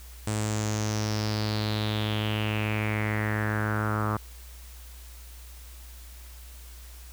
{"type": "tone with low-pass filter sweep", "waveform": "sawtooth", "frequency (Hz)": 106.9, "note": "A2", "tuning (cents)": -49, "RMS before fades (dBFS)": -28, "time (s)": [0.27, 4.17], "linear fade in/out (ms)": 5, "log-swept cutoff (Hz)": [8400, 1200], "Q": 5.2, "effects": ["added 60 Hz sine -43 dBFS peak until 7.12 s", "white hiss -51 dBFS RMS until 7.12 s"]}